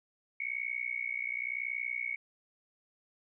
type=tone with amplitude modulation; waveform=sine; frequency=2217 Hz; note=C#7; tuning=in tune; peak=-29 dBFS; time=0.4-2.16 s; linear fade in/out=5 ms; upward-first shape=sine; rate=60.9 Hz; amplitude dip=95%; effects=none